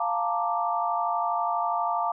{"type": "chord", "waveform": "sine", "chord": "Bb major seventh", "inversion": "second", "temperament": "equal", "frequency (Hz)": [698.5, 880, 932.3, 1174.7], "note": ["F5", "A5", "Bb5", "D6"], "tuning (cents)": [0, 0, 0, 0], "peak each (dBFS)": [-28, -30, -31, -29], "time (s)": [0, 2.12], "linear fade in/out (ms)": 5, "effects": []}